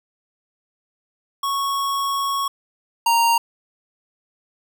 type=tone pair in turn; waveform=square; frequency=1106 / 930 Hz; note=C#6 / A#5; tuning=-4 / -4 cents; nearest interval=minor third; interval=300 cents; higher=first; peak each=-21 / -15 dBFS; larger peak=second; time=1.43-2.48 / 3.06-3.38 s; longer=first; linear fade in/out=5 ms; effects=none